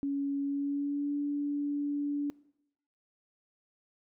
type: tone with pitch glide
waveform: sine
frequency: 280 to 288.4 Hz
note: C#4 to D4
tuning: +18 to -31 cents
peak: -29 dBFS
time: 0.03-2.3 s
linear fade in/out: 0 ms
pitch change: +51 cents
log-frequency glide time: 0.42-1.15 s
effects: noise-tail reverb RT60 0.8 s tail -22 dB re dry